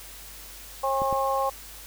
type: harmonic tone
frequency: 270 Hz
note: C#4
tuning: 45 cents flat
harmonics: 2 / 3 / 4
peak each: -27 / -27 / -27 dBFS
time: 0.83-1.5 s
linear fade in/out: 10 ms
type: clicks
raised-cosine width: 3 ms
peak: -22 dBFS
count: 2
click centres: 1.019 / 1.127 s
effects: added 50 Hz sine -48 dBFS peak until 1.86 s + white hiss -44 dBFS RMS until 1.86 s